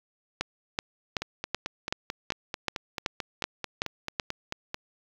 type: two click trains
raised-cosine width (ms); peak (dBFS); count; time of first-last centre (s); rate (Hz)
0.2; -14 / -9; 17 / 11; 1.22-4.744 / 0.41-4.198; 4.54 / 2.64
effects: low-pass 6000 Hz 12 dB/octave + 7-bit